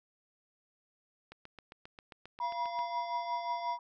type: click train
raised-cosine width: 0.3 ms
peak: -32 dBFS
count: 12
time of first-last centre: 1.32-2.791 s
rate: 7.48 Hz
type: tone with tremolo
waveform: sine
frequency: 966 Hz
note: B5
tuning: 39 cents flat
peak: -30 dBFS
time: 2.4-3.79 s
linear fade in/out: 2 ms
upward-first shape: triangle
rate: 5.6 Hz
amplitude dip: 85%
type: harmonic tone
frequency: 689 Hz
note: F5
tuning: 24 cents flat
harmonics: 1 / 3 / 5 / 7 / 8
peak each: -39 / -49 / -53 / -56 / -57 dBFS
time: 2.4-3.78 s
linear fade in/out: 50 ms
effects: none